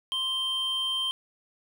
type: tone pair together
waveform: triangle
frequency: 1046.5 / 3140 Hz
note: C6 / G7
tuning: 0 / +2 cents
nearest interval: octave + perfect fifth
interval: 1902 cents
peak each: -37 / -25 dBFS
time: 0.12-1.11 s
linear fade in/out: 0 ms
effects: none